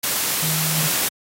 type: tone in noise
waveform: sine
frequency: 157.8 Hz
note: D#3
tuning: 25 cents sharp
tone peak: -23 dBFS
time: 0.42-0.88 s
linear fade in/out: 10 ms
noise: white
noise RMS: -21 dBFS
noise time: 0.03-1.09 s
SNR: -5 dB
effects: high-pass 100 Hz 12 dB/octave + AAC 48 kbps